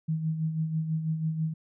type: tone with tremolo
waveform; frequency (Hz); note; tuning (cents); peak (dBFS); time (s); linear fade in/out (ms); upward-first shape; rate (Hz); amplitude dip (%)
sine; 159; D#3; +38; -24; 0.08-1.54; 10; sine; 6.1; 55
effects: none